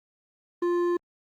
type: tone with hard clipping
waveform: sine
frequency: 349.2 Hz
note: F4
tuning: in tune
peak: -24 dBFS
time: 0.62-0.97 s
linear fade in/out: 5 ms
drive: 8 dB
effects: Opus 24 kbps